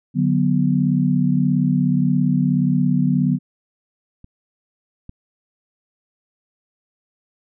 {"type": "chord", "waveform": "sine", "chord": "B minor", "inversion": "first", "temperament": "just", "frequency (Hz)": [148.16, 185.21, 246.9], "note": ["D3", "F#3", "B3"], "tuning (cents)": [16, 2, 0], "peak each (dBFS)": -19, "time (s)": [0.14, 3.39], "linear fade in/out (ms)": 50}
{"type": "clicks", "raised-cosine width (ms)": 5, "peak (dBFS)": [-29, -23], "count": 2, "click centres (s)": [4.244, 5.094]}
{"effects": []}